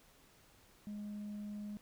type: tone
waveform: sine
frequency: 207.7 Hz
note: G#3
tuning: in tune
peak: -39 dBFS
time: 0.87-1.77 s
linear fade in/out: 0 ms
effects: tanh soft clip ceiling -40 dBFS + pink hiss -65 dBFS RMS until 1.81 s